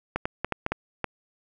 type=clicks; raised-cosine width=0.5 ms; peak=-11 dBFS; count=7; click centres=0.16 / 0.255 / 0.446 / 0.523 / 0.664 / 0.72 / 1.043 s; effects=none